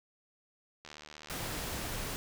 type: click train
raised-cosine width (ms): 0.2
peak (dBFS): -30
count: 57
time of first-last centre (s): 0.85-1.59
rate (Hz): 75.7
type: noise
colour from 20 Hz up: pink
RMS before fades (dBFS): -38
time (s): 1.3-2.16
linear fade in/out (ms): 0
effects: none